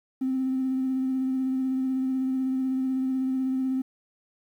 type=tone with vibrato; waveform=triangle; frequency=261.6 Hz; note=C4; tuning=in tune; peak=-20 dBFS; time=0.21-3.82 s; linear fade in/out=10 ms; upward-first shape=triangle; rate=16 Hz; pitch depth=22 cents each way; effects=tanh soft clip ceiling -21 dBFS + 10-bit